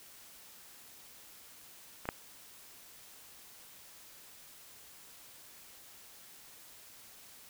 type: clicks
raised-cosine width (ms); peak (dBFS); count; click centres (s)
0.5; -27 / -16; 2; 2.055 / 2.089
effects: white hiss -55 dBFS RMS until 7.49 s

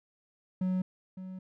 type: tone pair in turn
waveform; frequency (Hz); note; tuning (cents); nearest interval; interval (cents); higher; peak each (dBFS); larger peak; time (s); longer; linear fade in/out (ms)
triangle; 185 / 186.61; F#3 / F#3; 0 / +15; unison; 15; second; -25 / -37; first; 0.61-0.82 / 1.17-1.39; second; 5
effects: none

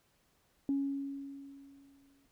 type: tone with exponential decay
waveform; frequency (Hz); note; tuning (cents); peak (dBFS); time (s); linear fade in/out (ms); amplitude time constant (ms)
sine; 277.2; C#4; 0; -27; 0.69-2.26; 1; 340
effects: tanh soft clip ceiling -23 dBFS + pink hiss -72 dBFS RMS until 2.31 s

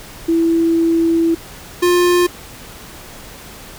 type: tone pair in turn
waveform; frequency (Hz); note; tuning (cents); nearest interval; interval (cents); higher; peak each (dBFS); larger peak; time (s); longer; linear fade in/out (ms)
sine / square; 331.1 / 353.6; E4 / F4; +8 / +22; minor second; 114; second; -11; neither; 0.28-1.35 / 1.82-2.27; first; 10
effects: pink hiss -36 dBFS RMS until 3.78 s

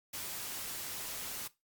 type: noise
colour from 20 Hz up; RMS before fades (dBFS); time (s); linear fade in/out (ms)
white; -41; 0.13-1.48; 10
effects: noise-tail reverb RT60 0.2 s tail -17 dB re dry + Opus 48 kbps

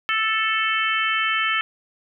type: harmonic tone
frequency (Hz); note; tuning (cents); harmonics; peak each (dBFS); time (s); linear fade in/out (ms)
440; A4; 0; 3 / 4 / 5 / 6 / 7; -24 / -25 / -26 / -27 / -27; 0.09-1.61; 0
effects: none

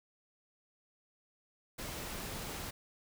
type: noise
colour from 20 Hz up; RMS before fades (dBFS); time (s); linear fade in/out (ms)
pink; -42; 1.78-2.71; 10
effects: none

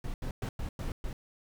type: noise bursts at uneven times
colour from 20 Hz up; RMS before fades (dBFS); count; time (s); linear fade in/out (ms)
brown; -35; 6; 0.04-0.14 / 0.22-0.31 / 0.42-0.49 / 0.59-0.69 / 0.79-0.92 / 1.04-1.13; 2
effects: none

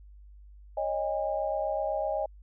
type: chord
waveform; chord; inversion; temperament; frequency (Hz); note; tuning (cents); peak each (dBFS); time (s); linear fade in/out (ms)
sine; C# suspended second; none; equal with one note detuned; 554.4 / 622.3 / 811.2; C#5 / D#5 / G#5; 0 / 0 / -41; -33 / -30 / -33; 0.77-2.26; 5
effects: added 50 Hz sine -48 dBFS peak until 2.42 s

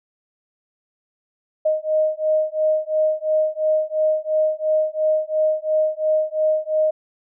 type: beating tone pair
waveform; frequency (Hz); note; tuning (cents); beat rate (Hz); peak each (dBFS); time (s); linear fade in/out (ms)
sine; 620 / 622.9; D#5 / D#5; -6 / +2; 2.9; -20; 1.65-6.91; 10
effects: none

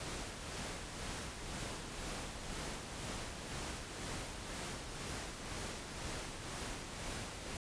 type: noise with tremolo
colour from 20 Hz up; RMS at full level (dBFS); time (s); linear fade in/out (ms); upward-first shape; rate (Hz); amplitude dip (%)
pink; -42; 0-7.57; 2; sine; 2; 40
effects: resampled to 22050 Hz

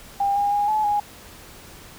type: tone with pitch steps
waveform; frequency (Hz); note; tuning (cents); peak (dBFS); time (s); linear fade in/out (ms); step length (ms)
sine; 800 / 812 / 820 / 858 / 826; G5 / G#5 / G#5 / A5 / G#5; +35 / -39 / -22 / -44 / -10; -18; 0.2-1; 5; 160
effects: pink hiss -44 dBFS RMS until 1.98 s

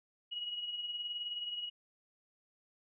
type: tone with tremolo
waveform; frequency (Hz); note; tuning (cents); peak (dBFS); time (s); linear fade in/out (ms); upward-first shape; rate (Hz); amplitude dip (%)
sine; 2904; F#7; -33; -35; 0.31-1.7; 20; sine; 19; 50
effects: none

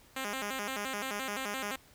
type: tone with vibrato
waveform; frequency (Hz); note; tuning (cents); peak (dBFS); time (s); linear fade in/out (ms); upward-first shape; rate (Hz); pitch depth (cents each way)
5% pulse; 233.1; A#3; 0; -23; 0.16-1.76; 5; square; 5.8; 220
effects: pink hiss -60 dBFS RMS until 1.94 s

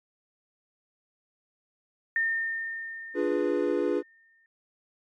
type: tone with exponential decay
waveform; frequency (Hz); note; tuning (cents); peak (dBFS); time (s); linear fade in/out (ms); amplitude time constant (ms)
sine; 1817; A#6; -45; -22; 2.16-4.46; 1; 500
type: chord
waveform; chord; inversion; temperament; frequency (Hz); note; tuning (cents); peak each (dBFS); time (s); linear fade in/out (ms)
triangle; D diminished seventh; none; equal; 293.7 / 349.2 / 415.3 / 493.9; D4 / F4 / Ab4 / Cb5; 0 / 0 / 0 / 0; -28 / -27 / -27 / -28; 3.14-4.03; 50
effects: MP3 48 kbps

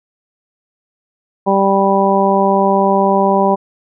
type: harmonic tone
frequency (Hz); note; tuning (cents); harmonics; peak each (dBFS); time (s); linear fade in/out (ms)
196; G3; 0; 1 / 2 / 3 / 4 / 5; -16 / -16 / -16 / -16 / -16; 1.46-3.56; 20
effects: none

